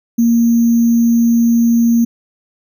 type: tone with sample-and-hold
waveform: sine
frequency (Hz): 233.1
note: A#3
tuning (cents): 0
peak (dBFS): -8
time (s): 0.18-2.05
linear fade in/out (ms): 10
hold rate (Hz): 6300
effects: none